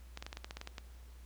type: clicks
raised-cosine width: 0.2 ms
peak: -25 dBFS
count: 11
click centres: 0.174 / 0.225 / 0.265 / 0.329 / 0.371 / 0.445 / 0.509 / 0.57 / 0.614 / 0.674 / 0.782 s
effects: added 60 Hz sine -50 dBFS peak until 1.25 s + pink hiss -64 dBFS RMS until 1.25 s